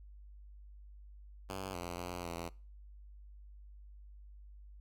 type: tone with pitch steps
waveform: 5% pulse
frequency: 95.5 / 87.5 / 88.6 / 85.1 Hz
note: G2 / F2 / F2 / F2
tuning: -45 / +4 / +25 / -44 cents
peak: -29 dBFS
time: 1.49-2.49 s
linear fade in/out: 5 ms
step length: 250 ms
effects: noise-tail reverb RT60 0.4 s tail -23 dB re dry + added 50 Hz sine -51 dBFS peak until 4.8 s